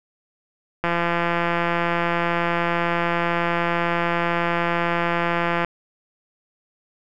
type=click train; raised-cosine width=0.5 ms; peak=-7 dBFS; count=823; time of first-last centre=0.84-5.647 s; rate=171 Hz; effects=none